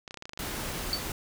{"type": "clicks", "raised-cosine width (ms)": 0.2, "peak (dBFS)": -23, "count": 12, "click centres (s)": [0.078, 0.109, 0.143, 0.173, 0.224, 0.255, 0.294, 0.334, 0.375, 0.407, 0.449, 0.491]}
{"type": "noise", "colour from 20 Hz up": "pink", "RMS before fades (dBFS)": -35, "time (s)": [0.39, 1.12], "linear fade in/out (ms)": 2}
{"type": "tone with exponential decay", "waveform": "sine", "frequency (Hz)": 4532, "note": "C#8", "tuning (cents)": 37, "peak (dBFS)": -22, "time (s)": [0.93, 1.03], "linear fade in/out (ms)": 1, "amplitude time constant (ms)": 21}
{"effects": []}